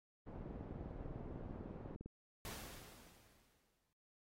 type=low-pass noise; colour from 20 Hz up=pink; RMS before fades=-50 dBFS; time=0.26-1.96 s; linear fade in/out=10 ms; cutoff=660 Hz; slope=12 dB/octave
type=click train; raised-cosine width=3 ms; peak=-36 dBFS; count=35; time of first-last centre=0.36-2.06 s; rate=20 Hz
type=noise with exponential decay; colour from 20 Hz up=pink; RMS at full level=-47 dBFS; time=2.45-3.93 s; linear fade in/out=1 ms; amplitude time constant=320 ms
effects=AAC 48 kbps